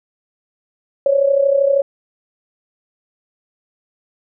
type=tone with amplitude modulation; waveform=sine; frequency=555 Hz; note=C#5; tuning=2 cents sharp; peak=-8 dBFS; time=1.06-1.82 s; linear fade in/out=2 ms; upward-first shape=sine; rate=32.8 Hz; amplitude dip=70%; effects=none